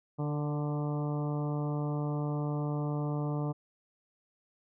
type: harmonic tone with a mistuned harmonic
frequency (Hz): 147.5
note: D3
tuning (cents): +8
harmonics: 1 / 2 / 3 / 4 / 5 / 6 / 7 / 8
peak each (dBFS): -31 / -37 / -41 / -43 / -45 / -47 / -48 / -49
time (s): 0.18-3.53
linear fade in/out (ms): 20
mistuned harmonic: 3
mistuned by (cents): +17
effects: none